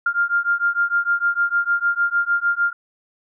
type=beating tone pair; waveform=sine; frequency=1396.9 / 1403.5 Hz; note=F6 / F6; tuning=0 / +8 cents; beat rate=6.6 Hz; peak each=-20 dBFS; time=0.06-2.73 s; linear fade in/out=5 ms; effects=none